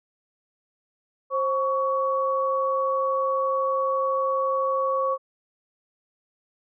sine tone pair together, 530.6 / 1122 Hz, C5 / C#6, +24 / +21 cents, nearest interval octave + minor second, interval 1297 cents, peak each -24 / -24 dBFS, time 1.3-5.18 s, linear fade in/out 50 ms, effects none

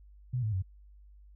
sine tone with pitch steps, 125.1 / 108.28 / 93.72 Hz, B2 / A2 / F#2, +23 / -27 / +23 cents, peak -28 dBFS, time 0.33-0.624 s, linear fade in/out 10 ms, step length 98 ms, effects added 50 Hz sine -52 dBFS peak until 1.35 s

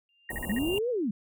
sine tone with exponential growth, 2794 Hz, F7, in tune, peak -29 dBFS, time 0.09-0.78 s, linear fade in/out 1 ms, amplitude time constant 150 ms
sine tone bursts, 1868 Hz, A#6, 3 cents sharp, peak -32 dBFS, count 5, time 0.29-0.587 s, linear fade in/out 2 ms, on 25 ms, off 43 ms
pink band-stop noise, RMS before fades -37 dBFS, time 0.3-0.79 s, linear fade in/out 5 ms, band 970 to 8300 Hz, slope 48 dB/octave
sine linear two-way sweep, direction up then down, 185.2 to 510 to 185.2 Hz, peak -26 dBFS, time 0.49-1.11 s, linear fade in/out 5 ms, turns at 0.9 s
effects none

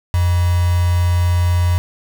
sine tone with quantisation, 88 Hz, F2, 14 cents sharp, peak -12 dBFS, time 0.14-1.78 s, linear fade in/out 0 ms, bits 4, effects none

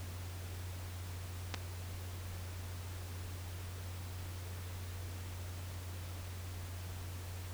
clicks, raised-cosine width 0.2 ms, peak -20 dBFS, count 2, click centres 1.541 / 1.545 s, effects added 90 Hz sine -42 dBFS peak until 7.53 s + pink hiss -51 dBFS RMS until 7.53 s

